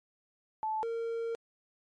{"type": "tone pair in turn", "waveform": ["sine", "triangle"], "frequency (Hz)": [871, 460.1], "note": ["A5", "A#4"], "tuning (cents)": [-18, -23], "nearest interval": "major seventh", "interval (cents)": 1105, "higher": "first", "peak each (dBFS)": [-30, -30], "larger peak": "neither", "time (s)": [[0.63, 0.83], [0.83, 1.35]], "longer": "second", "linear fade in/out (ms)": 0, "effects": ["MP3 48 kbps"]}